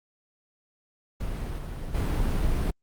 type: noise with level steps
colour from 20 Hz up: brown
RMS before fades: -31 / -34 / -25 dBFS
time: 1.2-2.71 s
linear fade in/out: 10 ms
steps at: 1.58 / 1.94 s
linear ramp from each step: 10 ms
effects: Opus 48 kbps